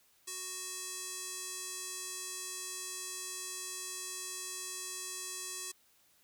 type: tone with band-pass filter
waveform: square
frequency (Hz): 370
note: F#4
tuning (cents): 0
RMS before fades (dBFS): -42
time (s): 0.27-5.72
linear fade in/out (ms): 10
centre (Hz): 8000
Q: 1.8
effects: white hiss -68 dBFS RMS until 6.23 s